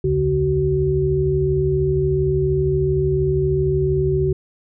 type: tone cluster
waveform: sine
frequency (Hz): 65.4 / 78.3 / 142.5 / 376.7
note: C2 / D#2 / C#3 / F#4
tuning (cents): 0 / +11 / +48 / +31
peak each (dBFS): -27 / -27 / -20 / -18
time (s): 0.04-4.33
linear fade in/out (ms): 5
effects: none